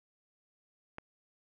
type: click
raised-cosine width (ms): 0.5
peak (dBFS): -26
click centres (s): 0.984
effects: none